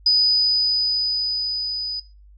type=tone with level ramp; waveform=sine; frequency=4978 Hz; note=D#8; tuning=in tune; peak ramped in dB=-12 to -24 dBFS; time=0.06-2 s; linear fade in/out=5 ms; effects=noise-tail reverb RT60 0.3 s tail -20 dB re dry + added 50 Hz sine -45 dBFS peak until 2.37 s